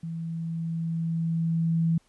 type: tone with level ramp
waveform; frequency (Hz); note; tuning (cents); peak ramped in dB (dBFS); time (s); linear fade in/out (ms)
sine; 164.81; E3; 0; -31 to -20; 0.03-1.98; 5
effects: pink hiss -65 dBFS RMS until 2.08 s + resampled to 24000 Hz